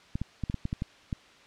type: clicks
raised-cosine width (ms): 5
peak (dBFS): -18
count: 9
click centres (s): 0.155 / 0.216 / 0.437 / 0.499 / 0.543 / 0.654 / 0.729 / 0.821 / 1.128
effects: white hiss -55 dBFS RMS until 1.46 s + low-pass 4000 Hz 12 dB/octave